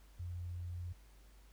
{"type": "tone", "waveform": "sine", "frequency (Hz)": 88, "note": "F2", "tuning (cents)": 14, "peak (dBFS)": -40, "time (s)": [0.19, 0.93], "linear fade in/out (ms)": 10, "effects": ["added 50 Hz sine -58 dBFS peak until 1.52 s", "pink hiss -68 dBFS RMS until 1.52 s"]}